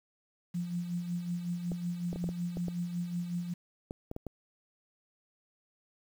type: tone with tremolo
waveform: sine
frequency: 174.61 Hz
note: F3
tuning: in tune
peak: -30 dBFS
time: 0.54-3.54 s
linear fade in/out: 10 ms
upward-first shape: sine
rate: 5.4 Hz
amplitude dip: 55%
type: clicks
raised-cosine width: 2 ms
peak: -25 dBFS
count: 11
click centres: 1.718 / 2.13 / 2.16 / 2.241 / 2.29 / 2.571 / 2.683 / 3.909 / 4.114 / 4.164 / 4.267 s
effects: 9-bit